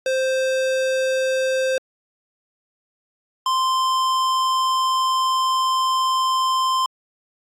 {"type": "tone pair in turn", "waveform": "square", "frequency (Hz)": [523.3, 1041.8], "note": ["C5", "C6"], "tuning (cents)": [0, -8], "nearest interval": "octave", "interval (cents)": 1192, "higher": "second", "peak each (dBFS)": [-19, -18], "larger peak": "second", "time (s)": [[0.06, 1.78], [3.46, 6.86]], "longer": "second", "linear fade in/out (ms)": 2, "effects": ["low-pass 8000 Hz 12 dB/octave", "AAC 64 kbps"]}